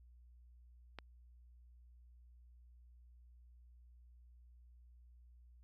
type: click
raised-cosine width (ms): 0.3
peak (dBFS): -30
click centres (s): 0.987
effects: added 60 Hz sine -59 dBFS peak until 5.63 s